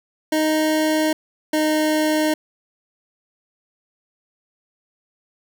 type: tone pair in turn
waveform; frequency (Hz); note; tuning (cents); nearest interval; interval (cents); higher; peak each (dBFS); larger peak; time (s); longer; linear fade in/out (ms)
25% pulse; 311.1 / 308.6; D#4 / D#4; 0 / -14; unison; 14; first; -13; neither; 0.32-1.13 / 1.53-2.34; neither; 5
effects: none